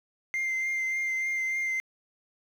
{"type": "tone with vibrato", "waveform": "sine", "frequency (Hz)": 2093, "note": "C7", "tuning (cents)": 0, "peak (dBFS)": -24, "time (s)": [0.34, 1.8], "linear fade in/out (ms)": 0, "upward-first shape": "triangle", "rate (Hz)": 3.4, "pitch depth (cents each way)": 20, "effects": ["tanh soft clip ceiling -26 dBFS", "9-bit"]}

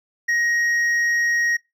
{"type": "tone with hard clipping", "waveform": "sine", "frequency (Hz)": 1882, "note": "A#6", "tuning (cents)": 16, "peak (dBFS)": -19, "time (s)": [0.28, 1.57], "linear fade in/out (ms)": 10, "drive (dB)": 4, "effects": ["noise-tail reverb RT60 0.2 s tail -22 dB re dry"]}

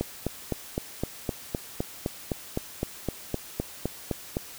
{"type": "click train", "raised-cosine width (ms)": 2, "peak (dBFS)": -13, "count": 18, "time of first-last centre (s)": [0.01, 4.369], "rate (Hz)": 3.9, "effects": ["white hiss -44 dBFS RMS until 4.58 s"]}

